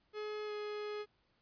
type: tone with pitch glide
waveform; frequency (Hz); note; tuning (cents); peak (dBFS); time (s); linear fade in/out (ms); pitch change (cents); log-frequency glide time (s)
45% pulse; 423.5 to 419.1; G#4 to G#4; +34 to +16; -39; 0.13-1.06; 50; -18; 0.46-0.52
effects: pink hiss -75 dBFS RMS until 1.41 s + resampled to 11025 Hz